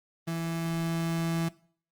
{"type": "tone with level ramp", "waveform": "35% pulse", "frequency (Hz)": 165.8, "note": "E3", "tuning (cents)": 10, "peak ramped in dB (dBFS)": [-28, -25], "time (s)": [0.27, 1.49], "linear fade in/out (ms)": 10, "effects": ["noise-tail reverb RT60 0.5 s tail -20 dB re dry", "Opus 32 kbps"]}